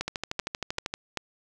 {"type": "two click trains", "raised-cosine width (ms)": 0.2, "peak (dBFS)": [-13, -12], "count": [12, 4], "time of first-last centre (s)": [[0.08, 0.939], [0.01, 1.173]], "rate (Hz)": [12.8, 2.58], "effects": []}